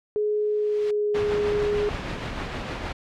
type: tone with pitch glide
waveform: sine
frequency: 421.1 to 414.8 Hz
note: G#4 to G#4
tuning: +24 to -2 cents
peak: -21 dBFS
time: 0.16-1.89 s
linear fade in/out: 0 ms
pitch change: -26 cents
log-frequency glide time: 0.57-1.37 s
type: noise with exponential growth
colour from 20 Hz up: white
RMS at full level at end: -34 dBFS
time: 0.22-0.91 s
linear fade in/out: 5 ms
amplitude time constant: 150 ms
type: noise with tremolo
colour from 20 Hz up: pink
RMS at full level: -29 dBFS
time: 1.14-2.93 s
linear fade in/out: 10 ms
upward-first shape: triangle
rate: 6.5 Hz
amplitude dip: 35%
effects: low-pass 3000 Hz 12 dB/octave